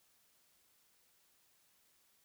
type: silence
effects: white hiss -72 dBFS RMS until 2.24 s